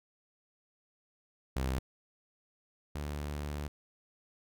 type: tone pair in turn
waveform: sawtooth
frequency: 65.41 / 73.42 Hz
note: C2 / D2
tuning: 0 / 0 cents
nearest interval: major second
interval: 200 cents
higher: second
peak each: -27 / -32 dBFS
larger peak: first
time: 1.56-1.79 / 2.95-3.68 s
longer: second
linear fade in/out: 5 ms
effects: none